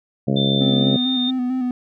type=harmonic tone; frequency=68.3 Hz; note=C#2; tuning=25 cents flat; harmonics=2 / 3 / 4 / 5 / 6 / 7 / 8 / 9 / 10; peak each=-21 / -20 / -25 / -30 / -28 / -31 / -29 / -34 / -34 dBFS; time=0.27-0.97 s; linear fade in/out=10 ms
type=tone with pitch glide; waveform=sine; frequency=3561 to 3638 Hz; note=A7 to A#7; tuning=+20 to -43 cents; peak=-21 dBFS; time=0.36-1.31 s; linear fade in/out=10 ms; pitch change=+37 cents; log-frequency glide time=0.74-0.92 s
type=tone with vibrato; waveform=triangle; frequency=253.3 Hz; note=B3; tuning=44 cents sharp; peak=-17 dBFS; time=0.61-1.71 s; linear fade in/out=2 ms; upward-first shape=square; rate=4.5 Hz; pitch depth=32 cents each way
effects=none